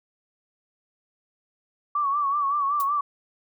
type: tone with vibrato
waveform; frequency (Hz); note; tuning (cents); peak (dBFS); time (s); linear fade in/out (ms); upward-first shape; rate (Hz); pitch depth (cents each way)
sine; 1141; C#6; +50; -21; 1.95-3.01; 5; sine; 5.3; 71
type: noise with exponential decay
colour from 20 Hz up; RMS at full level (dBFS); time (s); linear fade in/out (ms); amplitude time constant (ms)
violet; -29; 2.8-2.89; 1; 18
effects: none